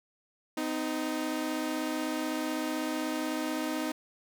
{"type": "tone pair together", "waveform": "sawtooth", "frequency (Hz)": [255.1, 311.1], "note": ["C4", "D#4"], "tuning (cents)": [-44, 0], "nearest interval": "minor third", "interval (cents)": 344, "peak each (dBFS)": [-31, -28], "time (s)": [0.57, 3.92], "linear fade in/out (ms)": 5, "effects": []}